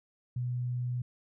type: tone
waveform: sine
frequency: 123.47 Hz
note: B2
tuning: in tune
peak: -30 dBFS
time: 0.36-1.02 s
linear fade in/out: 5 ms
effects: none